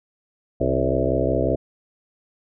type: harmonic tone with a mistuned harmonic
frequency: 65.41 Hz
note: C2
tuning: in tune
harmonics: 1 / 2 / 4 / 5 / 6 / 7 / 8 / 9 / 10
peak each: -27 / -27 / -27 / -27 / -27 / -27 / -27 / -27 / -27 dBFS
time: 0.6-1.56 s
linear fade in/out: 10 ms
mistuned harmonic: 9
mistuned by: -40 cents
effects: none